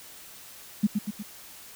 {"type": "tone with echo", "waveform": "sine", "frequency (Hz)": 207.7, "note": "G#3", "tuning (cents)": 0, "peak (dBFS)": -17, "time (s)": [0.83, 0.87], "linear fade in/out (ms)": 10, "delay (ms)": 120, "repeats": 3, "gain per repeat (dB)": -5, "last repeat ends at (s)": 1.23, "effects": ["white hiss -47 dBFS RMS until 1.75 s"]}